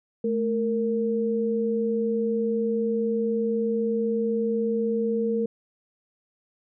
sine tone pair together, 218 / 461.9 Hz, A3 / A#4, -16 / -16 cents, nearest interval octave + minor second, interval 1300 cents, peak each -26 / -24 dBFS, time 0.24-5.46 s, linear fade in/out 5 ms, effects none

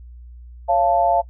sine chord, Db augmented, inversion none, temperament equal with one note detuned, 554.4 / 690.8 / 880 Hz, Db5 / F5 / A5, 0 / -19 / 0 cents, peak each -22 / -16 / -20 dBFS, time 0.68-1.22 s, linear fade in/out 20 ms, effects noise-tail reverb RT60 0.1 s tail -21 dB re dry + added 60 Hz sine -37 dBFS peak until 1.29 s

